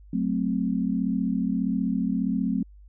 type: chord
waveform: sine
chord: F# diminished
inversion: none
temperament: equal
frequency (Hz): 185 / 220 / 261.6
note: F#3 / A3 / C4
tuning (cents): 0 / 0 / 0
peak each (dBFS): -27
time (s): 0.13-2.63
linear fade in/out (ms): 5
effects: added 50 Hz sine -46 dBFS peak until 2.88 s